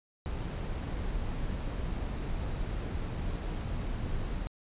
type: noise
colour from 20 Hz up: brown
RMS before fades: -34 dBFS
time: 0.26-4.47 s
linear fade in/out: 0 ms
effects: resampled to 8000 Hz